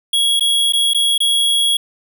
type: tone with dropouts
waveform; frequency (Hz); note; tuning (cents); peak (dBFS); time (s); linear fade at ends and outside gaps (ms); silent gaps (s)
square; 3322; G#7; 0; -13; 0.13-1.77; 5; 0.396-0.407 / 0.724-0.734 / 0.935-0.946 / 1.179-1.203
effects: none